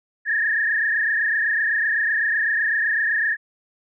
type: tone with frequency modulation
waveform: sine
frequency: 1760 Hz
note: A6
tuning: in tune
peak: -18 dBFS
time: 0.25-3.37 s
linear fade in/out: 50 ms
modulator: 27.9 Hz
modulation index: 3.3
effects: none